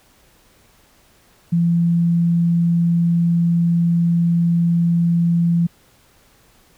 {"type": "tone", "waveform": "sine", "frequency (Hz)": 170, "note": "F3", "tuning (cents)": -46, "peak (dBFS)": -13, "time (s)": [1.52, 5.67], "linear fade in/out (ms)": 10, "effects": ["pink hiss -54 dBFS RMS until 6.77 s"]}